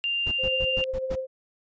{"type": "tone", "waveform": "sine", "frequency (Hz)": 2791, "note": "F7", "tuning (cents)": -2, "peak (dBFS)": -24, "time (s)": [0.04, 0.84], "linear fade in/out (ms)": 0}
{"type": "noise bursts", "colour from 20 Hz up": "brown", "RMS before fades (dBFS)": -33, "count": 6, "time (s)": [0.26, 1.158], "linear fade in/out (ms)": 10, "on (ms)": 58, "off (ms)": 110}
{"type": "tone with tremolo", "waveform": "sine", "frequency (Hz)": 523.3, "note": "C5", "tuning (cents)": 0, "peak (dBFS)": -25, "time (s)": [0.38, 1.27], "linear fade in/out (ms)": 50, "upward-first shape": "sine", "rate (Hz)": 14, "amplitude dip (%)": 45}
{"effects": ["resampled to 16000 Hz"]}